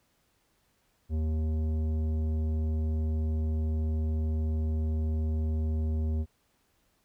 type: tone with tanh clipping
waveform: sine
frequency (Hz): 78.4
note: D#2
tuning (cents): +14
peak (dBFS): -28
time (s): 1.09-6.26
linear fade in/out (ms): 50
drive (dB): 12
effects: pink hiss -71 dBFS RMS until 7.04 s